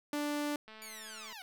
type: tone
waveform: sawtooth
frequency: 293.7 Hz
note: D4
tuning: in tune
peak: -29 dBFS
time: 0.13-0.56 s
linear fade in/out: 2 ms
type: click train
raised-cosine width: 0.3 ms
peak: -36 dBFS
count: 142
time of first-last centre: 0.68-1.327 s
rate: 218 Hz
type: linear sweep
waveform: 10% pulse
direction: down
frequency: 2330 to 713 Hz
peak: -37 dBFS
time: 0.82-1.42 s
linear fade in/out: 0 ms
effects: none